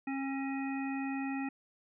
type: harmonic tone with a mistuned harmonic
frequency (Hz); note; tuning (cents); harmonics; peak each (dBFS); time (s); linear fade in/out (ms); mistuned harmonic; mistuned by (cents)
271.1; C#4; -38; 1 / 3 / 5 / 7 / 9; -34 / -42 / -50 / -46 / -45; 0.07-1.49; 5; 9; +38
effects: none